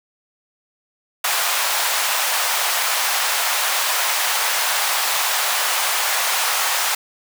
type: high-pass noise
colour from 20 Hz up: pink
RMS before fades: -20 dBFS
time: 1.24-6.95 s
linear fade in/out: 5 ms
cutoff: 740 Hz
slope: 24 dB/octave
effects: none